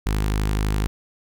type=tone with notch filter; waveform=sawtooth; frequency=51.91 Hz; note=G#1; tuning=in tune; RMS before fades=-22 dBFS; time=0.06-0.87 s; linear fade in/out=0 ms; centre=590 Hz; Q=2; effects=none